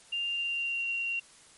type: tone with pitch glide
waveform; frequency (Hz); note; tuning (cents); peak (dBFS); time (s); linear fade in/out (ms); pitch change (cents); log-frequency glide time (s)
sine; 2794 to 2757; F7 to F7; 0 to -23; -29; 0.12-1.2; 10; -23; 0.28-0.86
effects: white hiss -56 dBFS RMS until 1.57 s + MP3 48 kbps